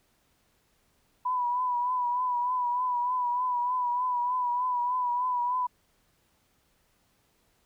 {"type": "tone with vibrato", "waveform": "sine", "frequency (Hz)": 987, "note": "B5", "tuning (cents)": -1, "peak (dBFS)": -25, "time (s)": [1.25, 5.67], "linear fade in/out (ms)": 10, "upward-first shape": "triangle", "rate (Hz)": 3.3, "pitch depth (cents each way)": 51, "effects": ["pink hiss -69 dBFS RMS until 7.65 s"]}